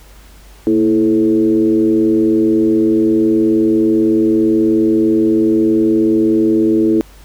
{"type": "tone with frequency modulation", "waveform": "sine", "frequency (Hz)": 329.6, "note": "E4", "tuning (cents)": 0, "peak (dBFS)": -9, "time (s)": [0.67, 7.01], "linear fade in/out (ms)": 0, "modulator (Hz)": 100, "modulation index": 0.86, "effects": ["added 50 Hz sine -39 dBFS peak until 7.24 s", "pink hiss -45 dBFS RMS until 7.24 s"]}